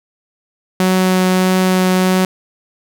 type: tone with vibrato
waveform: sawtooth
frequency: 185.4 Hz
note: F#3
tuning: 4 cents sharp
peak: -7 dBFS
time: 0.8-2.25 s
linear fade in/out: 2 ms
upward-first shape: triangle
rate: 1.6 Hz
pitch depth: 8 cents each way
effects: none